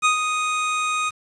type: tone with ADSR envelope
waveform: 25% pulse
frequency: 1244.5 Hz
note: D#6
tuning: in tune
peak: -10 dBFS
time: 0.02-1.11 s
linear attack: 32 ms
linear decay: 110 ms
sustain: -7 dB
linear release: 28 ms
effects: resampled to 22050 Hz + 7-bit